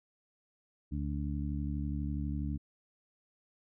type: harmonic tone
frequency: 72.2 Hz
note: D2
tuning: 29 cents flat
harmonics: 1 / 2 / 3 / 4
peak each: -35 / -38 / -40 / -41 dBFS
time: 0.91-2.58 s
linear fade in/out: 20 ms
effects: none